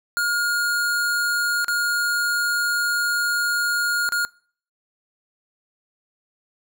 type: tone with dropouts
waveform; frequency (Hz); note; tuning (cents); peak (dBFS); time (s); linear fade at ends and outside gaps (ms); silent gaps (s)
square; 1425; F6; +34; -20; 0.17-4.25; 0; 1.645-1.682 / 4.09-4.122
effects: noise-tail reverb RT60 0.5 s tail -25 dB re dry